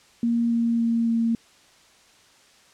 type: tone with pitch steps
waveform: sine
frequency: 234 / 232.5 / 231 / 229.6 Hz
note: A#3 / A#3 / A#3 / A#3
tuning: +7 / -4 / -16 / -26 cents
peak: -19 dBFS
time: 0.23-1.35 s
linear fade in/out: 2 ms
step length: 280 ms
effects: white hiss -55 dBFS RMS until 2.73 s + low-pass 7000 Hz 12 dB/octave